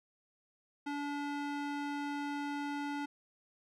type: tone with band-pass filter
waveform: square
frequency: 287.9 Hz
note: D4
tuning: 34 cents flat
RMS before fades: -38 dBFS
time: 0.86-3.06 s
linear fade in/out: 10 ms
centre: 1000 Hz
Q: 0.51
effects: none